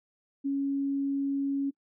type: tone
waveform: sine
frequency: 277.2 Hz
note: C#4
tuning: in tune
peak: -26 dBFS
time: 0.44-1.71 s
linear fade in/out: 20 ms
effects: noise-tail reverb RT60 0.1 s tail -22 dB re dry